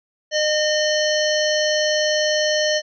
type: harmonic tone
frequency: 610 Hz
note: D#5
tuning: 34 cents flat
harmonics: 1 / 3 / 5 / 7 / 9 / 10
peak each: -19 / -24 / -26 / -27 / -29 / -29 dBFS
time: 0.31-2.82 s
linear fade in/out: 50 ms
effects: none